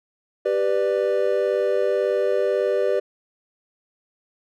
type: chord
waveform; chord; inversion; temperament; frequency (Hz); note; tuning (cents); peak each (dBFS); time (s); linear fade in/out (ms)
triangle; G major; none; equal with one note detuned; 392 / 493.9 / 592.1; G4 / B4 / D5; 0 / 0 / +14; -21; 0.45-3; 10
effects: none